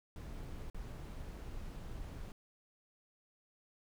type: noise with dropouts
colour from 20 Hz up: brown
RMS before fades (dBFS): -45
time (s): 0.16-2.32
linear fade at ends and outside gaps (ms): 1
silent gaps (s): 0.7-0.745
effects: none

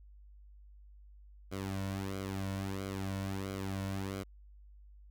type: tone with flanger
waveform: sawtooth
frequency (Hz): 96.8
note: G2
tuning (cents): -21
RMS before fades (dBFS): -38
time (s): 1.51-4.24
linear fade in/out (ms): 20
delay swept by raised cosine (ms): 1.1 to 2.5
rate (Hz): 1.5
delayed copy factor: -0.7
effects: added 50 Hz sine -53 dBFS peak until 5.1 s

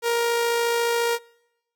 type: tone with amplitude modulation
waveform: sawtooth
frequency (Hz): 469.5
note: A#4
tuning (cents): +12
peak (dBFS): -15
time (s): 0.02-1.19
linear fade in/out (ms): 50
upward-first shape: sine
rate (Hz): 54.3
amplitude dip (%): 25
effects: noise-tail reverb RT60 0.9 s tail -25 dB re dry

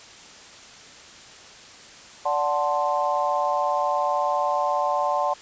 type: chord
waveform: sine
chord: D dominant seventh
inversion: none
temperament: equal with one note detuned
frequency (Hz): 583.6 / 740 / 880 / 1046.5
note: D5 / F#5 / A5 / C6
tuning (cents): -11 / 0 / 0 / 0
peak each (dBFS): -26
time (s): 2.25-5.34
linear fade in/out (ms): 10
effects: white hiss -45 dBFS RMS until 5.41 s + resampled to 16000 Hz

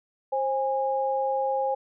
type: tone pair together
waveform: sine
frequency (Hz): 531 / 821.2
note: C5 / G#5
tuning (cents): +25 / -20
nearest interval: minor sixth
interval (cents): 755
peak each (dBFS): -26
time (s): 0.32-1.75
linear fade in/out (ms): 10
effects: none

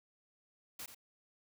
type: noise with echo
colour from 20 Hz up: white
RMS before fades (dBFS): -45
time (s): 0.79-0.86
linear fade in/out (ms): 5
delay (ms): 87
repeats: 1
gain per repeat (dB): -9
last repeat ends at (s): 0.947
effects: none

